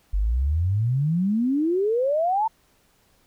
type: exponential sweep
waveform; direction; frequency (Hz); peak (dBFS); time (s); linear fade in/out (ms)
sine; up; 46.25 to 917; -19; 0.13-2.48; 10
effects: pink hiss -62 dBFS RMS until 3.26 s